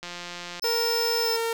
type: click train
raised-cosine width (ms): 0.2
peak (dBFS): -19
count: 100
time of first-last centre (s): 0.03-0.596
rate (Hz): 175
type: tone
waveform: square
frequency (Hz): 5274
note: E8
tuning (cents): 0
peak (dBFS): -26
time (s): 0.62-1.37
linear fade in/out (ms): 10
type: tone with pitch glide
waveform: sawtooth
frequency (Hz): 466.2 to 458.2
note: A#4 to A#4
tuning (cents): 0 to -30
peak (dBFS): -21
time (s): 0.64-1.53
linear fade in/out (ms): 2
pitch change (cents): -30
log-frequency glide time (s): 1.22-1.3
effects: none